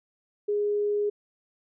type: tone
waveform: sine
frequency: 413.5 Hz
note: G#4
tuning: 8 cents flat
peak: -23 dBFS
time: 0.48-1.1 s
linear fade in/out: 10 ms
effects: none